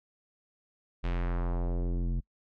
square tone with low-pass filter sweep, 43.65 Hz, F1, in tune, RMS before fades -30 dBFS, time 1.03-2.21 s, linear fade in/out 20 ms, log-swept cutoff 3200 to 180 Hz, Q 1.3, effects noise-tail reverb RT60 0.1 s tail -26 dB re dry

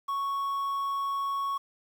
triangle tone with quantisation, 1108.7 Hz, C#6, in tune, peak -26 dBFS, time 0.08-1.58 s, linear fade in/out 10 ms, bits 9, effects none

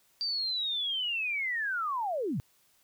sine linear sweep, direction down, 4699 to 102.7 Hz, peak -29 dBFS, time 0.21-2.4 s, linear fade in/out 0 ms, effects white hiss -67 dBFS RMS until 2.83 s

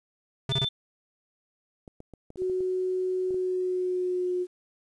square tone bursts, 134 Hz, C3, 42 cents sharp, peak -26 dBFS, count 3, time 0.49-0.648 s, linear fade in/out 2 ms, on 34 ms, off 28 ms
sine tone, 3536 Hz, A7, 8 cents sharp, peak -26 dBFS, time 0.51-0.69 s, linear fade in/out 10 ms
clicks, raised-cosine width 2 ms, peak -31 dBFS, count 10, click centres 1.878 / 2.004 / 2.137 / 2.304 / 2.358 / 2.42 / 2.498 / 2.606 / 3.307 / 3.344 s
sine tone with pitch glide, 370 to 360.9 Hz, F#4 to F#4, 0 to -43 cents, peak -25 dBFS, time 2.37-4.47 s, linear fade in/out 50 ms, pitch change -43 cents, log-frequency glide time 3.29-4.36 s
effects resampled to 22050 Hz + 10-bit

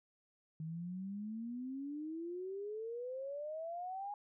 sine exponential sweep, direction up, 155.56 to 830.6 Hz, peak -40 dBFS, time 0.6-4.14 s, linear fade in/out 2 ms, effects none

